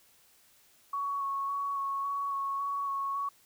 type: tone with vibrato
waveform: sine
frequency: 1112 Hz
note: C#6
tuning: 5 cents sharp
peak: -30 dBFS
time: 0.93-3.29 s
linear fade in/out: 5 ms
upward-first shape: square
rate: 1.8 Hz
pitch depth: 13 cents each way
effects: white hiss -63 dBFS RMS until 3.45 s